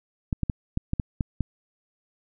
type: clicks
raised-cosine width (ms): 5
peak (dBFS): -12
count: 8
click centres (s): 0.328 / 0.433 / 0.498 / 0.774 / 0.934 / 0.998 / 1.208 / 1.407
effects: none